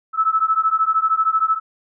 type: beating tone pair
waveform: sine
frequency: 1300 / 1313 Hz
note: E6 / E6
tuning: -24 / -7 cents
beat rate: 13 Hz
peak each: -18 dBFS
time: 0.13-1.6 s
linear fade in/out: 50 ms
effects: none